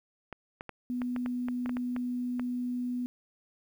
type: clicks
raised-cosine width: 0.5 ms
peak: -24 dBFS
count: 12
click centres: 0.327 / 0.609 / 0.693 / 1.018 / 1.163 / 1.261 / 1.485 / 1.66 / 1.694 / 1.769 / 1.964 / 2.396 s
type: tone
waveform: sine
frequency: 246.9 Hz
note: B3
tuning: in tune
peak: -30 dBFS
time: 0.9-3.06 s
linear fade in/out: 0 ms
effects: 10-bit